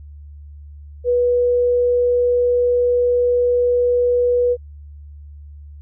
sine tone, 488.5 Hz, B4, 19 cents flat, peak -13 dBFS, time 1.04-4.57 s, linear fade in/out 50 ms, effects added 73 Hz sine -35 dBFS peak until 5.81 s

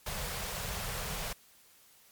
pink band-stop noise, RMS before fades -37 dBFS, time 0.06-1.33 s, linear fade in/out 5 ms, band 210 to 420 Hz, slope 48 dB/octave, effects white hiss -61 dBFS RMS until 2.11 s + MP3 96 kbps

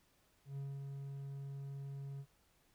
triangle tone with ADSR envelope, 138.59 Hz, C#3, in tune, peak -38 dBFS, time 0.45-2.26 s, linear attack 120 ms, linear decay 230 ms, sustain -3 dB, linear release 61 ms, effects pink hiss -73 dBFS RMS until 2.74 s

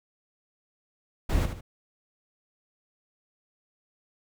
brown noise with echo, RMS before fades -24 dBFS, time 1.29-1.46 s, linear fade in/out 10 ms, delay 75 ms, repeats 2, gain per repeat -8 dB, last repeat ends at 1.61 s, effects none

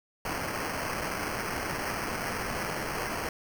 white noise with sample-and-hold, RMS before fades -33 dBFS, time 0.25-3.29 s, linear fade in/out 2 ms, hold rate 3675 Hz, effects none

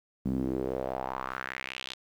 sawtooth tone with band-pass filter sweep, 65 Hz, C2, 11 cents flat, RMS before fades -34 dBFS, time 0.25-1.95 s, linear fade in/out 10 ms, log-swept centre 210 to 3800 Hz, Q 3.2, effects 10-bit

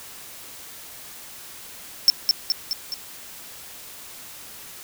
square tone with echo, 5380 Hz, E8, 34 cents sharp, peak -10 dBFS, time 2.08-2.1 s, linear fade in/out 0 ms, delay 210 ms, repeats 4, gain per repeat -4 dB, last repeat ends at 2.94 s, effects white hiss -41 dBFS RMS until 4.83 s

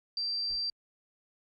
sine tone, 4699 Hz, D8, in tune, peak -30 dBFS, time 0.17-0.7 s, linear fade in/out 2 ms
brown noise with exponential decay, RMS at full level -46 dBFS, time 0.5-0.73 s, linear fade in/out 5 ms, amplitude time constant 48 ms
effects none

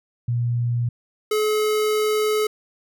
sine / square tone pair in turn, 119.7 / 427.5 Hz, A#2 / A4, +46 / -50 cents, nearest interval octave + minor seventh, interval 2204 cents, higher second, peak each -19 dBFS, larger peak neither, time 0.28-0.89 / 1.31-2.47 s, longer second, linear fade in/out 5 ms, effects none

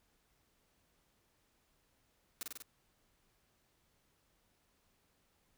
white noise with echo, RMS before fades -41 dBFS, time 2.41-2.43 s, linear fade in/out 0 ms, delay 48 ms, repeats 4, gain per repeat -2 dB, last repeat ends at 2.622 s, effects pink hiss -75 dBFS RMS until 5.57 s

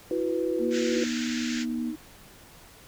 sine chord, E suspended second, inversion none, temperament equal with one note detuned, 329.6 / 365.7 / 493.9 Hz, E4 / F#4 / B4, 0 / -20 / 0 cents, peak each -29 dBFS, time 0.11-1.04 s, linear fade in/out 2 ms
sine tone with pitch glide, 237.3 to 240.5 Hz, A#3 to B3, +31 to -46 cents, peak -28 dBFS, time 0.58-1.94 s, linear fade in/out 50 ms, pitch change +23 cents, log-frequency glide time 0.86-1.24 s
pink band-pass noise, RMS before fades -36 dBFS, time 0.7-1.66 s, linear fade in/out 50 ms, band 1400 to 7400 Hz, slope 96 dB/octave
sine tone, 311.1 Hz, D#4, in tune, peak -33 dBFS, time 0.92-1.96 s, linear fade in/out 10 ms
effects pink hiss -51 dBFS RMS until 2.87 s

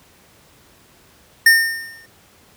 square tone with exponential decay, 1820 Hz, A#6, 42 cents flat, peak -6 dBFS, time 1.46-2.06 s, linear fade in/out 5 ms, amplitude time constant 130 ms, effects pink hiss -51 dBFS RMS until 2.56 s + high-pass 60 Hz 12 dB/octave

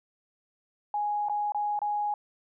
sine tone with dropouts, 830.6 Hz, G#5, in tune, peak -26 dBFS, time 0.94-2.14 s, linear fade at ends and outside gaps 2 ms, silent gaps 1.286-1.296 / 1.521-1.546 / 1.791-1.817 s, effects none

